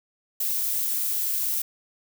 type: noise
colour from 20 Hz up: violet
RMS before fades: -26 dBFS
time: 0.4-1.62 s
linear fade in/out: 5 ms
effects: none